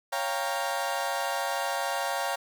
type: chord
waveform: 30% pulse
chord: G half-diminished seventh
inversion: second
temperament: equal with one note detuned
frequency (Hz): 554.4 / 698.5 / 791.7 / 932.3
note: Db5 / F5 / G5 / Bb5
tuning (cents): 0 / 0 / +17 / 0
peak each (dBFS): -31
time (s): 0.12-2.36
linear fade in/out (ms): 10
effects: none